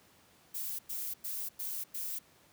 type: noise bursts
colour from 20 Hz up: violet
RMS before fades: -38 dBFS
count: 5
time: 0.54-2.19 s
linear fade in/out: 10 ms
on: 250 ms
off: 100 ms
effects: pink hiss -63 dBFS RMS until 2.52 s + high-pass 100 Hz 12 dB/octave